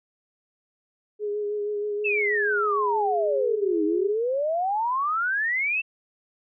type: tone with vibrato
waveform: sine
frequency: 415.3 Hz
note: G#4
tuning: in tune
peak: -25 dBFS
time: 1.19-4.13 s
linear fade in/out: 50 ms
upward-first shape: sine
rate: 6.3 Hz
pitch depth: 23 cents each way
type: exponential two-way sweep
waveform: sine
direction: down then up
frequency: 2707 to 307.8 to 2707 Hz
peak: -22 dBFS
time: 2.04-5.82 s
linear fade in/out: 20 ms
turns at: 3.84 s
effects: none